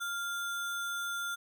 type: tone with sample-and-hold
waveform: sine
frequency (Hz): 1396.9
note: F6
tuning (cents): 0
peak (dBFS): -33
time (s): 0-1.36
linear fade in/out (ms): 20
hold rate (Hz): 4900
effects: none